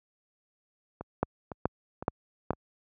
two click trains, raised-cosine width 1 ms, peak -23 / -11 dBFS, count 4 / 4, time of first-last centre 1.01-2.533 / 1.23-2.507 s, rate 1.97 / 2.35 Hz, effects high-pass 60 Hz 12 dB/octave

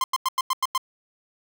45% pulse tone bursts, 1046.5 Hz, C6, in tune, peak -20 dBFS, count 7, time 0.01-0.778 s, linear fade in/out 2 ms, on 30 ms, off 93 ms, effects none

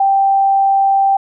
sine tone, 784 Hz, G5, in tune, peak -9 dBFS, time 0-1.17 s, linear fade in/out 5 ms, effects none

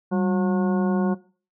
harmonic tone with a mistuned harmonic, 181.1 Hz, F#3, 37 cents flat, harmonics 1 / 2 / 3 / 4 / 5 / 6 / 8, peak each -21 / -27 / -31 / -33 / -35 / -37 / -39 dBFS, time 0.11-1.15 s, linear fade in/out 20 ms, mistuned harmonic 1, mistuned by +110 cents, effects noise-tail reverb RT60 0.4 s tail -19 dB re dry

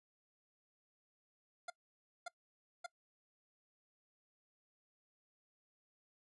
25% pulse tone bursts, 698.5 Hz, F5, in tune, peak -38 dBFS, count 3, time 1.68-2.863 s, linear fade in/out 5 ms, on 21 ms, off 560 ms, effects noise-tail reverb RT60 0.1 s tail -23 dB re dry + resampled to 24000 Hz

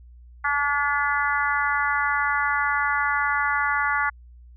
harmonic tone, 287.3 Hz, D4, 38 cents flat, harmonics 3 / 4 / 5 / 6 / 7, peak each -28 / -26 / -25 / -27 / -29 dBFS, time 0.44-4.1 s, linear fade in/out 10 ms, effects added 60 Hz sine -44 dBFS peak until 4.56 s

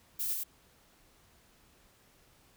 violet noise with echo, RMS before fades -34 dBFS, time 0.19-0.34 s, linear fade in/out 10 ms, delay 98 ms, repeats 1, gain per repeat -2 dB, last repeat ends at 0.438 s, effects pink hiss -64 dBFS RMS until 2.56 s

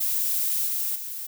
violet noise with level steps, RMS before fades -25 / -27 / -34 dBFS, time 0-1.27 s, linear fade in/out 10 ms, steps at 0.66 / 0.95 s, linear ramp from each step 10 ms, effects none

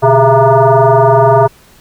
sine tone with frequency modulation, 123.47 Hz, B2, in tune, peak -4 dBFS, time 0.02-1.48 s, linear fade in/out 20 ms, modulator 268 Hz, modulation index 3.5, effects pink hiss -44 dBFS RMS until 1.8 s

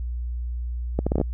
accelerating click train, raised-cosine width 2 ms, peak -9 dBFS, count 7, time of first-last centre 0.99-1.214 s, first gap 76 ms, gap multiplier 0.7, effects added 60 Hz sine -26 dBFS peak until 1.33 s

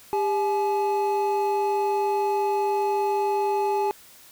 triangle tone pair together, 399.9 / 850.5 Hz, G4 / G#5, +35 / +41 cents, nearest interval octave + minor second, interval 1306 cents, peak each -22 dBFS, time 0.13-3.91 s, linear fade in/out 0 ms, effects white hiss -50 dBFS RMS until 4.31 s

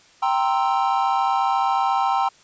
triangle chord, C dominant seventh, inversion second, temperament equal, 784 / 932.3 / 1046.5 / 1318.5 Hz, G5 / Bb5 / C6 / E6, 0 / 0 / 0 / 0 cents, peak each -19 / -22 / -23 / -25 dBFS, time 0.22-2.29 s, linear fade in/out 10 ms, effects white hiss -53 dBFS RMS until 2.43 s + resampled to 16000 Hz

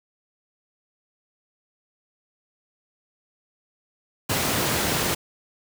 pink high-pass noise, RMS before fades -24 dBFS, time 4.29-5.15 s, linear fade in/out 10 ms, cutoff 110 Hz, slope 12 dB/octave, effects none

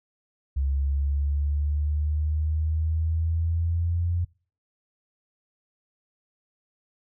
sine exponential sweep, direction up, 68 to 87.31 Hz, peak -22 dBFS, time 0.56-4.25 s, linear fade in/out 10 ms, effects noise-tail reverb RT60 0.4 s tail -24 dB re dry

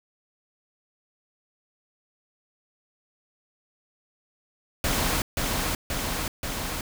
pink noise with echo, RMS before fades -25 dBFS, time 4.84-5.22 s, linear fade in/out 2 ms, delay 530 ms, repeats 3, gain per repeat -2 dB, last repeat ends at 6.81 s, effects none

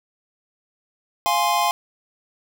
square chord, F minor, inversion none, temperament equal, 698.5 / 830.6 / 1046.5 Hz, F5 / Ab5 / C6, 0 / 0 / 0 cents, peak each -24 / -23 / -22 dBFS, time 1.26-1.71 s, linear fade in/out 0 ms, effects none

